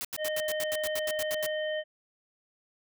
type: noise bursts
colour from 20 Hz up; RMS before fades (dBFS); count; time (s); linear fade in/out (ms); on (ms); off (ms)
white; -35; 13; 0.01-1.463; 0; 37; 81
type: harmonic tone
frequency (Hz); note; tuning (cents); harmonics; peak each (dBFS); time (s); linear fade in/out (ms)
616; D#5; -17; 1 / 3 / 5; -30 / -37 / -40; 0.17-1.84; 50
effects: none